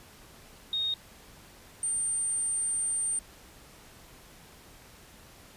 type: tone pair in turn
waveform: sine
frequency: 3720 / 8848 Hz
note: A#7 / C#9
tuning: -4 / -4 cents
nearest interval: octave + minor third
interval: 1500 cents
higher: second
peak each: -27 dBFS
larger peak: neither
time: 0.73-0.94 / 1.83-3.19 s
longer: second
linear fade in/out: 2 ms
effects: pink hiss -53 dBFS RMS until 5.56 s + resampled to 32000 Hz